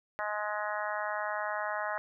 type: harmonic tone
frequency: 210 Hz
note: G#3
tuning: 19 cents sharp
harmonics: 3 / 4 / 5 / 6 / 7 / 8 / 9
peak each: -37 / -38 / -39 / -40 / -40 / -41 / -42 dBFS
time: 0.19-1.98 s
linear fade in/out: 0 ms
effects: none